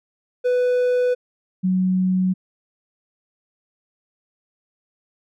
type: tone pair in turn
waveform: triangle / sine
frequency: 496.3 / 185.4 Hz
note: B4 / F#3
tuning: +8 / +4 cents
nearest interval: octave + perfect fourth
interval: 1704 cents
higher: first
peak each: -14 / -16 dBFS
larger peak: first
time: 0.44-1.15 / 1.63-2.34 s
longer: neither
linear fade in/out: 20 ms
effects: none